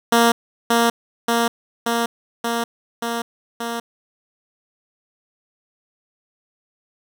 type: tone with echo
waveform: 10% pulse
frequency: 233.2 Hz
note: A#3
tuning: 1 cent sharp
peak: -4 dBFS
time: 0.12-0.32 s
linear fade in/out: 5 ms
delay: 580 ms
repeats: 6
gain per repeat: -2 dB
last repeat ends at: 3.8 s
effects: none